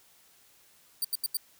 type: tone bursts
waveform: 5% pulse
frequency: 4644 Hz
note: D8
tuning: 20 cents flat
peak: -20 dBFS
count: 4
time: 1.02-1.37 s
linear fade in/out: 2 ms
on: 26 ms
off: 82 ms
effects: white hiss -61 dBFS RMS until 1.59 s

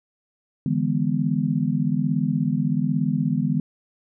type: chord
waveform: sine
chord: E dominant seventh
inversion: third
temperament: just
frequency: 148.33 / 164.81 / 206 / 247.2 Hz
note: D3 / E3 / G#3 / B3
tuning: +18 / 0 / -14 / +2 cents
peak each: -25 dBFS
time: 0.66-3.6 s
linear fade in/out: 2 ms
effects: none

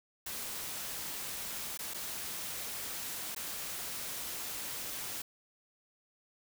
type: noise with dropouts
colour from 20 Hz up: white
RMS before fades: -40 dBFS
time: 0.26-5.22 s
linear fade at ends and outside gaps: 5 ms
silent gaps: 1.775-1.79 / 1.937-1.943 / 3.349-3.362 s
effects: none

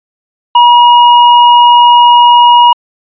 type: tone with tanh clipping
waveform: sine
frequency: 961 Hz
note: B5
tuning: 48 cents flat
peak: -3 dBFS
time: 0.55-2.73 s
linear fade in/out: 5 ms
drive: 17 dB
effects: resampled to 8000 Hz

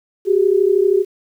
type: tone pair together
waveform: sine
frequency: 373.5 / 406.3 Hz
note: F#4 / G#4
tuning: +16 / -38 cents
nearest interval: minor second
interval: 146 cents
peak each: -14 dBFS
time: 0.25-1.05 s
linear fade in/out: 50 ms
effects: 8-bit

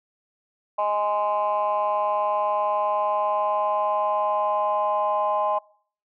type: chord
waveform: sine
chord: Ab major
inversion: second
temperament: just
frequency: 623 / 830.6 / 1038.3 Hz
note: Eb5 / Ab5 / C6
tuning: +2 / 0 / -14 cents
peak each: -24 dBFS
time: 0.78-5.59 s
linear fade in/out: 10 ms
effects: noise-tail reverb RT60 0.5 s tail -23 dB re dry + tanh soft clip ceiling -14 dBFS

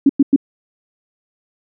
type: tone bursts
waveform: sine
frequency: 277.5 Hz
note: C#4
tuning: 2 cents sharp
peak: -6 dBFS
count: 3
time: 0.06-0.362 s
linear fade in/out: 5 ms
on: 34 ms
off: 100 ms
effects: none

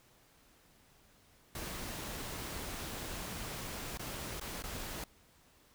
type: noise with dropouts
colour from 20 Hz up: pink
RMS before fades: -42 dBFS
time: 1.55-5.04 s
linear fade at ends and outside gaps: 2 ms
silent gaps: 3.974-3.994 / 4.398-4.412 / 4.623-4.638 s
effects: pink hiss -65 dBFS RMS until 5.74 s

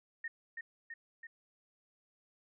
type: tone with echo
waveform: sine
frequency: 1842 Hz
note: A#6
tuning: 21 cents flat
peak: -37 dBFS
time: 0.24-0.28 s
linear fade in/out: 5 ms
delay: 330 ms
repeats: 3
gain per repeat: -3 dB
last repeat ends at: 1.27 s
effects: none

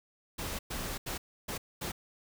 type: noise bursts at uneven times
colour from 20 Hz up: pink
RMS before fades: -37 dBFS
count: 5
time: 0.38-0.59 / 0.7-0.98 / 1.06-1.18 / 1.48-1.58 / 1.81-1.92 s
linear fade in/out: 10 ms
effects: none

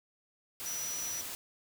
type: tone in noise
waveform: sine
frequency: 5880 Hz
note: F#8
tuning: 12 cents flat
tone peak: -36 dBFS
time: 0.66-1.21 s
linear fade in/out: 0 ms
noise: white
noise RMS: -41 dBFS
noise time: 0.6-1.35 s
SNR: +2 dB
effects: none

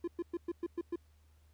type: tone bursts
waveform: triangle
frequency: 343.6 Hz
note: F4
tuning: 28 cents flat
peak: -31 dBFS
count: 7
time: 0.04-0.959 s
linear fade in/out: 5 ms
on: 37 ms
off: 110 ms
effects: added 76 Hz sine -62 dBFS peak until 1.53 s + pink hiss -74 dBFS RMS until 1.53 s

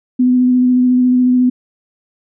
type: tone with vibrato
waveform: sine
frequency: 250.8 Hz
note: B3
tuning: 27 cents sharp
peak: -8 dBFS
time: 0.19-1.5 s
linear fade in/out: 10 ms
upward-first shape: square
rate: 14 Hz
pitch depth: 11 cents each way
effects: none

